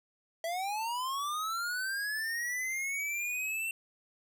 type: linear sweep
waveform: square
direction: up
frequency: 650 to 2710 Hz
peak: -33 dBFS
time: 0.44-3.71 s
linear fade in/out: 2 ms
effects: none